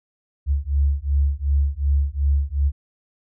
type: beating tone pair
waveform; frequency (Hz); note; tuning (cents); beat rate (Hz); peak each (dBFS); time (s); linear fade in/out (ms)
sine; 69.3 / 72; C#2 / D2; 0 / -34; 2.7; -20; 0.46-2.72; 50
effects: none